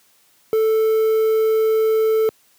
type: tone with quantisation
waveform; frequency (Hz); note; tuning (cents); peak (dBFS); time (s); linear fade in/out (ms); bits
triangle; 440; A4; 0; -12; 0.53-2.29; 0; 6
effects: white hiss -57 dBFS RMS until 2.58 s + high-pass 100 Hz 12 dB/octave